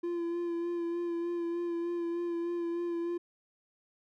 triangle tone with vibrato, 342.6 Hz, F4, 33 cents flat, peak -29 dBFS, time 0.03-3.18 s, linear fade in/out 10 ms, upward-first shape sine, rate 3.3 Hz, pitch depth 23 cents each way, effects none

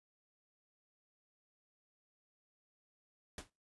pink noise with exponential decay, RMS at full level -42 dBFS, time 3.38-3.5 s, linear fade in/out 2 ms, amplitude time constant 26 ms, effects noise-tail reverb RT60 0.3 s tail -26 dB re dry + resampled to 24000 Hz

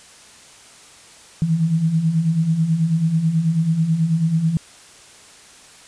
sine beating tone pair, 155.56 / 164.76 Hz, D#3 / E3, 0 / -1 cents, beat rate 9.2 Hz, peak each -23 / -16 dBFS, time 1.42-4.57 s, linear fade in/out 0 ms, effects white hiss -45 dBFS RMS until 5.87 s + resampled to 22050 Hz

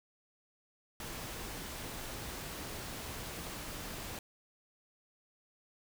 pink noise, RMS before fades -43 dBFS, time 1-4.19 s, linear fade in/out 2 ms, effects none

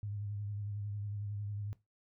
sine tone with vibrato, 102.7 Hz, G#2, 19 cents flat, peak -37 dBFS, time 0.03-1.73 s, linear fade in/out 0 ms, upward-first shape sine, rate 11 Hz, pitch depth 37 cents each way, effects noise-tail reverb RT60 0.2 s tail -17 dB re dry

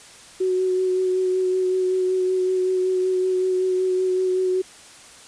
sine tone with vibrato, 371 Hz, F#4, 5 cents sharp, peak -18 dBFS, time 0.4-4.62 s, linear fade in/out 10 ms, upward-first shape sine, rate 5.3 Hz, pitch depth 16 cents each way, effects white hiss -45 dBFS RMS until 5.27 s + resampled to 22050 Hz

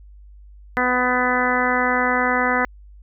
harmonic tone, 249.9 Hz, B3, 21 cents sharp, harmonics 1 / 2 / 3 / 4 / 5 / 6 / 7 / 8, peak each -25 / -25 / -25 / -25 / -25 / -25 / -25 / -25 dBFS, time 0.77-2.65 s, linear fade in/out 0 ms, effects added 50 Hz sine -41 dBFS peak until 3.02 s

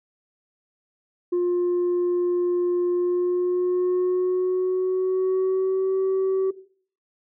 sine tone with pitch glide, 353.9 to 381.5 Hz, F4 to G4, +23 to -47 cents, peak -17 dBFS, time 1.32-6.51 s, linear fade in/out 10 ms, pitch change +130 cents, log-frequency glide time 2.92-5.97 s, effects noise-tail reverb RT60 0.5 s tail -17 dB re dry + tanh soft clip ceiling -18 dBFS

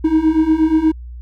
triangle beating tone pair, 311.1 / 319.5 Hz, D#4 / D#4, 0 / +46 cents, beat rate 8.4 Hz, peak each -14 / -11 dBFS, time 0.04-0.92 s, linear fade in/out 10 ms, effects added 60 Hz sine -29 dBFS peak until 1.21 s

